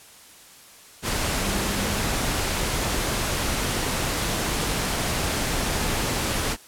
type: tone in noise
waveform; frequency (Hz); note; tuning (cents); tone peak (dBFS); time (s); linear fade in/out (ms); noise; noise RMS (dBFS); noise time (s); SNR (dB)
sine; 198.1; G3; +18; -32; 1.39-2.02; 50; pink; -25; 1.02-6.57; -10
effects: white hiss -48 dBFS RMS until 6.67 s + low-pass 12000 Hz 12 dB/octave